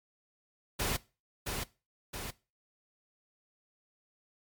pink noise with echo, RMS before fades -32 dBFS, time 0.79-0.97 s, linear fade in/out 10 ms, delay 670 ms, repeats 2, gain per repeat -4 dB, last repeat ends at 2.31 s, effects noise-tail reverb RT60 0.3 s tail -20 dB re dry + MP3 96 kbps

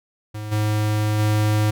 square tone with level steps, 106.4 Hz, G#2, 42 cents sharp, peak -29 / -19 / -17 dBFS, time 0.34-1.71 s, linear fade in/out 10 ms, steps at 0.51 / 1.18 s, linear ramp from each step 20 ms, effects none

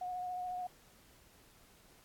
sine tone with vibrato, 726 Hz, F#5, 33 cents flat, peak -37 dBFS, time 0.01-0.67 s, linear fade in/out 5 ms, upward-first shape sine, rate 14 Hz, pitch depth 17 cents each way, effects pink hiss -63 dBFS RMS until 2.04 s + AAC 64 kbps

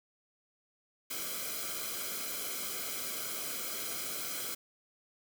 white noise with comb filter, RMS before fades -38 dBFS, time 1.1-4.55 s, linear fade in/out 10 ms, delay 1.1 ms, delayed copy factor -0.8, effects none

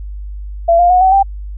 sine tone with pitch steps, 676 / 701.9 / 728.7 / 756.6 / 785.5 Hz, E5 / F5 / F#5 / F#5 / G5, +43 / +9 / -27 / +38 / +3 cents, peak -6 dBFS, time 0.68-1.23 s, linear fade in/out 10 ms, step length 110 ms, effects added 50 Hz sine -23 dBFS peak until 1.57 s

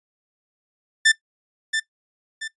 sawtooth tone with echo, 1776 Hz, A6, 16 cents sharp, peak -9 dBFS, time 1.05-1.12 s, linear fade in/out 10 ms, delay 680 ms, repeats 2, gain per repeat -8 dB, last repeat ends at 2.48 s, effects noise-tail reverb RT60 0.1 s tail -17 dB re dry + resampled to 22050 Hz

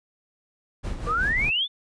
brown noise with tremolo, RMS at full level -28 dBFS, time 0.83-1.51 s, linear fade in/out 20 ms, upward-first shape sine, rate 5.3 Hz, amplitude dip 55%
sine exponential sweep, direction up, 1137 to 3591 Hz, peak -21 dBFS, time 1.06-1.68 s, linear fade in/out 50 ms
triangle tone with exponential decay, 475.4 Hz, A#4, 34 cents sharp, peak -26 dBFS, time 1.07-1.3 s, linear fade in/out 0 ms, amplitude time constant 48 ms
effects resampled to 22050 Hz

